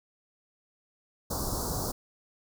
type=band-stop noise; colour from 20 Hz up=pink; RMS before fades=-32 dBFS; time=1.3-1.92 s; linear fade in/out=10 ms; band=1300 to 4500 Hz; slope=48 dB/octave; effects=none